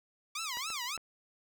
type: tone with vibrato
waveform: 10% pulse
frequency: 1131 Hz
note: C#6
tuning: 34 cents sharp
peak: -27 dBFS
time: 0.35-0.97 s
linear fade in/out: 5 ms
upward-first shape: sine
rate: 3.6 Hz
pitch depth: 290 cents each way
type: clicks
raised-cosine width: 0.5 ms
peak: -31 dBFS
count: 3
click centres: 0.571 / 0.703 / 0.977 s
effects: none